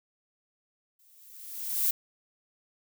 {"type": "noise with exponential growth", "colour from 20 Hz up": "violet", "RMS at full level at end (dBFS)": -24, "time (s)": [0.99, 1.91], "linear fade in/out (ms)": 5, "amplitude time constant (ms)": 200, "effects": []}